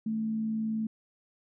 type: tone with frequency modulation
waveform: sine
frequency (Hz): 220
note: A3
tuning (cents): 0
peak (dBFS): -28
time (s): 0.06-0.87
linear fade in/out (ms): 5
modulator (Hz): 59.6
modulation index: 0.2
effects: none